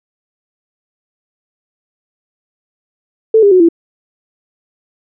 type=tone with pitch steps; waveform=sine; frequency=442.7 / 403.6 / 368 / 335.5 Hz; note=A4 / G#4 / F#4 / E4; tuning=+11 / -49 / -9 / +31 cents; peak=-4 dBFS; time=3.34-3.688 s; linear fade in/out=5 ms; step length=87 ms; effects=none